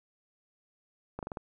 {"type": "slowing click train", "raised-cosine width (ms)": 1, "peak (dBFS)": -23, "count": 5, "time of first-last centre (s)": [1.19, 1.372], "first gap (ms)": 38, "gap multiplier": 1.12, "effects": []}